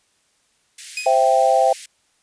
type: high-pass noise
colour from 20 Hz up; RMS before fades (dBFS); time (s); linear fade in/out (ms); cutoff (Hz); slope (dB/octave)
white; -35; 0.78-1.86; 5; 1700; 48
type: tone with exponential decay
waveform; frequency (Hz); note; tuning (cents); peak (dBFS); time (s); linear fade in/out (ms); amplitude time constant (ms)
sawtooth; 2502; D#7; +9; -18; 0.97-1.29; 2; 69
type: chord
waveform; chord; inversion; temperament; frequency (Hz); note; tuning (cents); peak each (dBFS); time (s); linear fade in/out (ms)
sine; C major; none; equal with one note detuned; 523.3 / 666.1 / 784; C5 / E5 / G5; 0 / +18 / 0; -18 / -17 / -16; 1.06-1.73; 5
effects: white hiss -63 dBFS RMS until 2.22 s + resampled to 22050 Hz